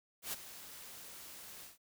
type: noise with ADSR envelope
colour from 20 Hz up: white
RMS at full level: -38 dBFS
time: 0.22-1.78 s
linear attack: 110 ms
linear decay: 21 ms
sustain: -13 dB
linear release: 140 ms
effects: none